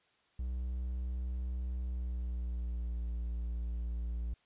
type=tone with pitch glide; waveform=triangle; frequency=62.2 to 58.37 Hz; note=B1 to A#1; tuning=+13 to +3 cents; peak=-32 dBFS; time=0.39-4.34 s; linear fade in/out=5 ms; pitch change=-110 cents; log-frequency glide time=1.76-3.04 s; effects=white hiss -71 dBFS RMS until 4.45 s + resampled to 8000 Hz